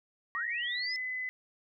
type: tone with pitch glide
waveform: sine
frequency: 1881 to 2016 Hz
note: A#6 to B6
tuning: +15 to +35 cents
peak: -33 dBFS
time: 0.35-1.29 s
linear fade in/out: 0 ms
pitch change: +120 cents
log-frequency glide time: 0.51-0.93 s
type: linear sweep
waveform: sine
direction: up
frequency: 1079 to 5274 Hz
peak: -35 dBFS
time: 0.35-0.96 s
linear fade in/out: 0 ms
effects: none